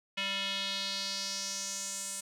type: tone with band-pass filter sweep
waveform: square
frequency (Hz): 196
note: G3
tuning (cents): 0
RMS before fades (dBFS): -36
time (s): 0.17-2.21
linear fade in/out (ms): 10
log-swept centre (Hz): 2800 to 8500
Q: 3.1
effects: none